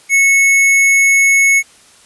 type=tone; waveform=square; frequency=2200 Hz; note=C#7; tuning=14 cents flat; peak=-8 dBFS; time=0.09-1.63 s; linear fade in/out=50 ms; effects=white hiss -45 dBFS RMS until 2.05 s + resampled to 24000 Hz